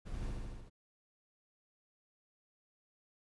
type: noise with echo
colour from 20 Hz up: brown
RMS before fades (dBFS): -42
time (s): 0.05-0.31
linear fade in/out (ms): 20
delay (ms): 78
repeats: 5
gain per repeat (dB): -2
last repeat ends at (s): 0.7
effects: resampled to 24000 Hz